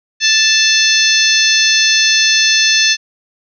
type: harmonic tone with a mistuned harmonic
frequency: 880 Hz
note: A5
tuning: in tune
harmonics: 2 / 3 / 4 / 5 / 6 / 7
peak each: -16 / -16 / -16 / -16 / -16 / -16 dBFS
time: 0.2-2.97 s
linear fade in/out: 50 ms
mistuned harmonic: 5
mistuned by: -37 cents
effects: none